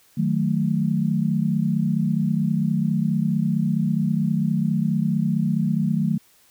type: chord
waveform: sine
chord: D# diminished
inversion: none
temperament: equal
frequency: 155.56 / 185 / 220 Hz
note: D#3 / F#3 / A3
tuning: 0 / 0 / 0 cents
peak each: -23 dBFS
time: 0.17-6.18 s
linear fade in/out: 10 ms
effects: white hiss -57 dBFS RMS until 6.5 s